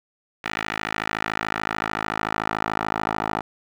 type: tone with band-pass filter sweep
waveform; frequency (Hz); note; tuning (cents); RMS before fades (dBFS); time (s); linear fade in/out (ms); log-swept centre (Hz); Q
10% pulse; 53.6; A1; -45; -27; 0.44-3.41; 5; 2000 to 1000; 1.5
effects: none